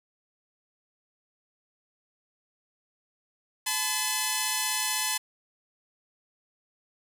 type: tone pair together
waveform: 5% pulse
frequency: 862.3 / 1012 Hz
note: A5 / B5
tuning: -35 / +42 cents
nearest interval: minor third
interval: 277 cents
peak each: -17 / -17 dBFS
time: 3.66-5.18 s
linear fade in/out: 10 ms
effects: none